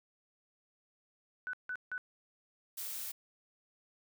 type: tone bursts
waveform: sine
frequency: 1493 Hz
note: F#6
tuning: 15 cents sharp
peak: -36 dBFS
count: 3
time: 1.47-1.979 s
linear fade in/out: 0 ms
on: 63 ms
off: 160 ms
type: noise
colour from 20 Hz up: blue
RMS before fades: -41 dBFS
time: 2.77-3.12 s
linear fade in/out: 10 ms
effects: none